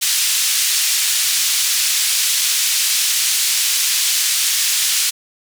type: band-pass noise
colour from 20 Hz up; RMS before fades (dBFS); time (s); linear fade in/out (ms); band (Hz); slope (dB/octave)
white; -17; 0.01-5.11; 20; 2700 to 8800; 12
effects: none